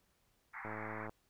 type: band-pass noise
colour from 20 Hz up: white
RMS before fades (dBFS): -47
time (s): 0.53-1.08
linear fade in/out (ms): 20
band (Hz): 790 to 2200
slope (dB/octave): 96
type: click train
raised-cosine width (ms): 1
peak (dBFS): -31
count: 49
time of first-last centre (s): 0.65-1.094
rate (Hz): 108
effects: pink hiss -75 dBFS RMS until 1.29 s